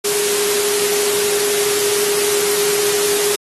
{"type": "tone in noise", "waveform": "sine", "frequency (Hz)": 411.1, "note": "G#4", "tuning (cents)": -18, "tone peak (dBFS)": -19, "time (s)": [0.04, 3.36], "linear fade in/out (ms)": 10, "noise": "white", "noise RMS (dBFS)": -19, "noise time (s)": [0.04, 3.36], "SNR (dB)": -3, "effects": ["high-pass 150 Hz 12 dB/octave", "AAC 32 kbps"]}